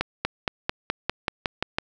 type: accelerating click train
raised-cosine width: 0.3 ms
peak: -7 dBFS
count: 10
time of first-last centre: 0.01-1.785 s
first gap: 240 ms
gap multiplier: 0.95
effects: none